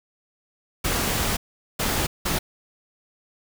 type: noise bursts at uneven times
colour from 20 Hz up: pink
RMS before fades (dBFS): -24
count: 3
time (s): 0.84-1.37 / 1.79-2.07 / 2.25-2.39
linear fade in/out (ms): 10
effects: none